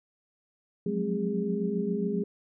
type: tone cluster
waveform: sine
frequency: 177.7 / 185.3 / 211.8 / 263.2 / 408.8 Hz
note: F3 / F#3 / G#3 / C4 / G#4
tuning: +30 / +3 / +34 / +10 / -27 cents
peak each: -37 / -32 / -31 / -38 / -31 dBFS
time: 0.86-2.24 s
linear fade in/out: 5 ms
effects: none